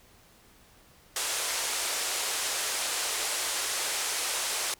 white band-pass noise, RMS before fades -31 dBFS, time 1.16-4.74 s, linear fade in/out 2 ms, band 390 to 10000 Hz, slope 24 dB/octave, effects pink hiss -58 dBFS RMS until 4.79 s

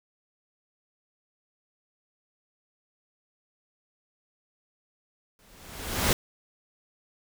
pink noise with exponential growth, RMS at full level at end -21 dBFS, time 5.39-6.13 s, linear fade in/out 1 ms, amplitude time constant 160 ms, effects none

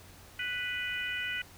harmonic tone, 494.3 Hz, B4, 1 cent sharp, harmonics 3 / 4 / 5 / 6, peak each -37 / -37 / -38 / -39 dBFS, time 0.39-1.42 s, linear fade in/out 5 ms, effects added 90 Hz sine -58 dBFS peak until 1.57 s + pink hiss -54 dBFS RMS until 1.57 s

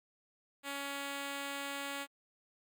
5% pulse tone, 280 Hz, C#4, 18 cents sharp, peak -27 dBFS, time 0.63-2.07 s, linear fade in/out 50 ms, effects Opus 48 kbps

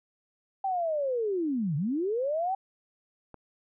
sine linear two-way sweep, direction down then up, 788 to 135.1 to 788 Hz, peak -26 dBFS, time 0.64-2.55 s, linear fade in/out 5 ms, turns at 1.76 s
click, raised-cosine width 1 ms, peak -31 dBFS, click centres 3.343 s
effects none

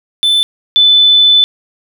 triangle / sine tone pair in turn, 3520 / 3506 Hz, A7 / A7, 0 / -7 cents, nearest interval unison, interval 7 cents, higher first, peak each -6 / -4 dBFS, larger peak second, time 0.23-0.43 / 0.76-1.44 s, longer second, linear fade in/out 0 ms, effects none

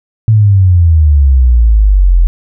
sine exponential sweep, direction down, 112.3 to 41.2 Hz, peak -3 dBFS, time 0.28-2.27 s, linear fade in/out 0 ms, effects none

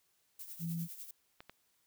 violet noise with tremolo, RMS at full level -45 dBFS, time 0.39-1.11 s, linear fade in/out 5 ms, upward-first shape triangle, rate 10 Hz, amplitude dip 70%
sine tone, 167.5 Hz, E3, 28 cents sharp, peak -35 dBFS, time 0.59-0.88 s, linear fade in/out 50 ms
clicks, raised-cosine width 0.3 ms, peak -33 dBFS, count 2, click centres 1.405 / 1.496 s
effects white hiss -75 dBFS RMS until 1.86 s

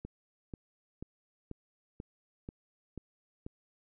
click train, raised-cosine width 3 ms, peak -28 dBFS, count 8, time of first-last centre 0.05-3.465 s, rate 2.05 Hz, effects none

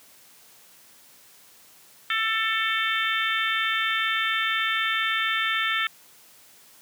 harmonic tone, 444.2 Hz, A4, 16 cents sharp, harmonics 3 / 4 / 5 / 6 / 7 / 8, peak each -28 / -27 / -29 / -34 / -32 / -31 dBFS, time 2.1-5.87 s, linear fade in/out 2 ms, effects white hiss -53 dBFS RMS until 6.81 s + high-pass 100 Hz 12 dB/octave

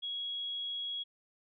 sine tone, 3322 Hz, G#7, in tune, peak -35 dBFS, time 0.02-1.04 s, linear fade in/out 20 ms, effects none

